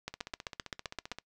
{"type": "two click trains", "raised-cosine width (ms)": 0.2, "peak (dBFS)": [-19, -24], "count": [9, 17], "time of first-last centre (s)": [[0.08, 1.116], [0.14, 1.186]], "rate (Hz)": [7.72, 15.3], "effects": ["noise-tail reverb RT60 0.1 s tail -23 dB re dry"]}